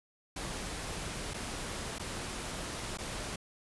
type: noise with dropouts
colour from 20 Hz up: pink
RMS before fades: -39 dBFS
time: 0.36-3.36 s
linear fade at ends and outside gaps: 5 ms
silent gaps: 1.337-1.341 / 1.985-1.995 / 2.974-2.985 s
effects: resampled to 24000 Hz